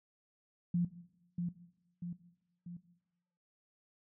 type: tone with echo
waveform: sine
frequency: 174.61 Hz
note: F3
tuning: in tune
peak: -28 dBFS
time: 0.74-0.85 s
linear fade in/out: 5 ms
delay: 640 ms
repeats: 3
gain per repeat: -5 dB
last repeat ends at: 2.77 s
effects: noise-tail reverb RT60 1.0 s tail -17 dB re dry